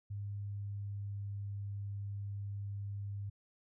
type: tone with pitch glide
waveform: sine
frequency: 101.4 to 100.64 Hz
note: G#2 to G2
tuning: -41 to +46 cents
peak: -38 dBFS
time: 0.1-3.3 s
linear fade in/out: 10 ms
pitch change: -13 cents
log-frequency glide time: 0.29-1.35 s
effects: none